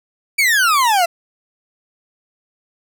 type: exponential sweep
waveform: 40% pulse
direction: down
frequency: 2349 to 663 Hz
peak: -11 dBFS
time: 0.38-1.06 s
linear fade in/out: 10 ms
effects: none